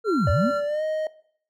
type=linear two-way sweep; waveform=sine; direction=down then up; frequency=470.2 to 73.42 to 289.6 Hz; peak=-19 dBFS; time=0.04-0.52 s; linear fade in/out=50 ms; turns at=0.3 s
type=tone; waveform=triangle; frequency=1370 Hz; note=F6; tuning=34 cents flat; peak=-25 dBFS; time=0.04-0.62 s; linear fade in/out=50 ms
type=tone with pitch glide; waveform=triangle; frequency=582 to 623.8 Hz; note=D5 to D#5; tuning=-16 to +4 cents; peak=-21 dBFS; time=0.27-1.07 s; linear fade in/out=2 ms; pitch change=+120 cents; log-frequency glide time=0.65-0.83 s
effects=noise-tail reverb RT60 0.6 s tail -19 dB re dry